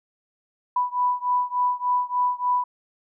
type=beating tone pair; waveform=sine; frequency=987.8 / 991.2 Hz; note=B5 / B5; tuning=0 / +6 cents; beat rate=3.4 Hz; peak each=-23 / -24 dBFS; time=0.76-2.64 s; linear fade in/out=5 ms; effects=none